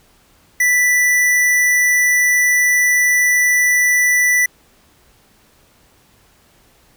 square tone, 1975.5 Hz, B6, in tune, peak -12 dBFS, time 0.6-4.46 s, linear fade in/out 5 ms, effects pink hiss -53 dBFS RMS until 6.96 s

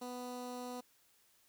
15% pulse tone with notch filter, 247.8 Hz, B3, 6 cents sharp, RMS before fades -44 dBFS, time 0.01-0.81 s, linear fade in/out 10 ms, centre 2300 Hz, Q 1.7, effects white hiss -70 dBFS RMS until 1.48 s

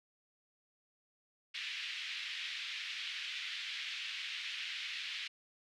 white band-pass noise, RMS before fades -42 dBFS, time 1.54-5.28 s, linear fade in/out 10 ms, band 2000 to 3600 Hz, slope 24 dB/octave, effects none

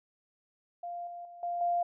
sine tone with level steps, 697 Hz, F5, 4 cents flat, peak -36 / -40 / -46 / -31 / -26 dBFS, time 0.83-1.83 s, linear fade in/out 5 ms, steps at 1.07 / 1.25 / 1.43 / 1.61 s, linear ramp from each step 2 ms, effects none

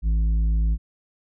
triangle tone with tanh clipping, 54.3 Hz, A1, 22 cents flat, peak -19 dBFS, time 0.02-0.78 s, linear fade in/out 50 ms, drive 11 dB, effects none

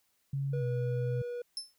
sine tone with pitch glide, 138.2 to 126 Hz, C#3 to B2, -5 to +35 cents, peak -30 dBFS, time 0.33-1.22 s, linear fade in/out 5 ms, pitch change -160 cents, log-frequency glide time 0.59-0.64 s
triangle tone, 483.9 Hz, B4, 35 cents flat, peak -33 dBFS, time 0.53-1.42 s, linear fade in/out 5 ms
35% pulse tone with exponential decay, 5274 Hz, E8, in tune, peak -29 dBFS, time 1.57-1.74 s, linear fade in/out 1 ms, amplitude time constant 36 ms
effects white hiss -74 dBFS RMS until 1.78 s

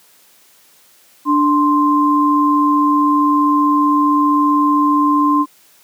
sine tone pair together, 294.1 / 1046.5 Hz, D4 / C6, +3 / 0 cents, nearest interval octave + minor seventh, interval 2197 cents, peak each -13 dBFS, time 1.25-5.46 s, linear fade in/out 50 ms, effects white hiss -50 dBFS RMS until 5.83 s + high-pass 150 Hz 12 dB/octave

